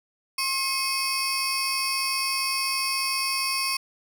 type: tone cluster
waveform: 30% pulse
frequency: 1075 / 2543 / 4586 / 5450 Hz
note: C6 / D#7 / D8 / F8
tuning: +47 / +37 / -42 / -43 cents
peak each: -27 dBFS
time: 0.38-3.77 s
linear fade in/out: 5 ms
effects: none